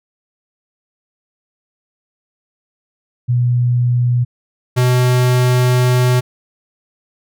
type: tone pair in turn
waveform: sine / square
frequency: 122.3 / 125.23 Hz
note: B2 / B2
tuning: -16 / +24 cents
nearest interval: unison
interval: 40 cents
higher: second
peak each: -11 dBFS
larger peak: neither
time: 3.28-4.25 / 4.76-6.21 s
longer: second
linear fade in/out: 20 ms
effects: none